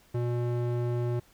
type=tone with band-pass filter; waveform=square; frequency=120.5 Hz; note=B2; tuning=42 cents flat; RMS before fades=-29 dBFS; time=0.14-1.2 s; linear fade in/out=10 ms; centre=270 Hz; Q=0.83; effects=pink hiss -61 dBFS RMS until 1.33 s